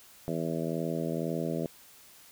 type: harmonic tone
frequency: 82 Hz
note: E2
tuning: 9 cents flat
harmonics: 2 / 3 / 4 / 5 / 6 / 7 / 8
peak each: -34 / -36 / -37 / -38 / -39 / -39 / -40 dBFS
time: 0.28-1.66 s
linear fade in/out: 0 ms
effects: white hiss -55 dBFS RMS until 2.31 s